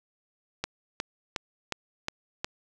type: click train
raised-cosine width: 0.2 ms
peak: -12 dBFS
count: 6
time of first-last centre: 0.64-2.445 s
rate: 2.77 Hz
effects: none